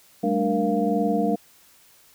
sine tone cluster, 196 / 217.7 / 295.6 / 468.7 / 693 Hz, G3 / A3 / D4 / A#4 / F5, 0 / -18 / +11 / +9 / -14 cents, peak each -26 dBFS, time 0.23-1.36 s, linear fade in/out 10 ms, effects white hiss -55 dBFS RMS until 2.14 s

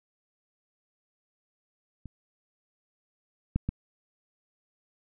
clicks, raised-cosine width 5 ms, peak -29 / -13 / -16 dBFS, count 3, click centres 2.057 / 3.56 / 3.69 s, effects none

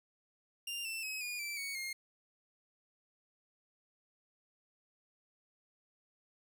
sawtooth tone with pitch steps, 2794 / 2671 / 2553 / 2441 / 2333 / 2230 / 2132 Hz, F7 / E7 / D#7 / D#7 / D7 / C#7 / C7, 0 / +22 / +44 / -34 / -12 / +10 / +32 cents, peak -35 dBFS, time 0.67-1.93 s, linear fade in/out 5 ms, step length 180 ms, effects none

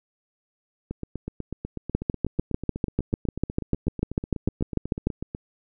two click trains, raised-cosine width 3 ms, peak -9 / -18 dBFS, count 22 / 37, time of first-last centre 1.95-5.07 / 0.91-5.349 s, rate 6.73 / 8.11 Hz, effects none

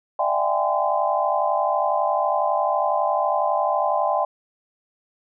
sine tone cluster, 597 / 667 / 769 / 821 / 1029 Hz, D5 / E5 / G5 / G#5 / C6, +28 / +20 / -33 / -20 / -29 cents, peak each -25 dBFS, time 0.19-4.25 s, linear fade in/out 5 ms, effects none

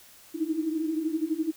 sine tone cluster, 304.2 / 315.4 / 327.6 Hz, D#4 / D#4 / E4, -39 / +24 / -11 cents, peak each -32 / -30 / -30 dBFS, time 0.34-1.52 s, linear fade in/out 20 ms, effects white hiss -53 dBFS RMS until 1.56 s

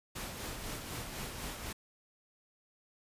pink noise with tremolo, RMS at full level -40 dBFS, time 0.15-1.73 s, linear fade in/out 10 ms, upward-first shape sine, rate 4 Hz, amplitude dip 40%, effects resampled to 32000 Hz

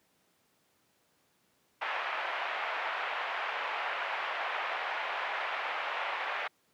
pink band-pass noise, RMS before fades -35 dBFS, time 1.81-6.48 s, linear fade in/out 10 ms, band 670 to 2700 Hz, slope 24 dB/octave, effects pink hiss -71 dBFS RMS until 6.73 s + high-pass 150 Hz 12 dB/octave

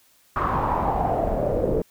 pink noise with low-pass filter sweep, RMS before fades -23 dBFS, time 0.36-1.82 s, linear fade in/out 2 ms, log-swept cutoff 1200 to 460 Hz, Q 5.1, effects white hiss -59 dBFS RMS until 1.9 s

